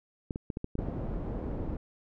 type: clicks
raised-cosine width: 3 ms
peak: -21 dBFS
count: 8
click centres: 0.308 / 0.359 / 0.502 / 0.571 / 0.644 / 0.754 / 0.79 / 0.886 s
type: low-pass noise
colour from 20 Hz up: pink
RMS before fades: -35 dBFS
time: 0.78-1.77 s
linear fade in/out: 5 ms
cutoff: 510 Hz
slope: 12 dB/octave
effects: none